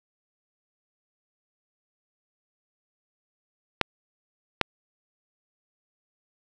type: clicks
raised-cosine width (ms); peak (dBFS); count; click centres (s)
0.3; -3; 2; 3.813 / 4.613
effects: none